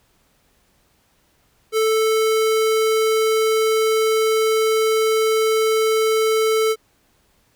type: tone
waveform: square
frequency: 440 Hz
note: A4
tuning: in tune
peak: -16 dBFS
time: 1.72-6.76 s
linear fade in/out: 50 ms
effects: pink hiss -61 dBFS RMS until 7.55 s